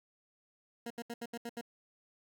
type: tone bursts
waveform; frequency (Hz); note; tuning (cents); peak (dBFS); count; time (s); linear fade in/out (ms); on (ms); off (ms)
20% pulse; 235; A#3; +14; -34; 7; 0.86-1.612; 5; 44; 74
effects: none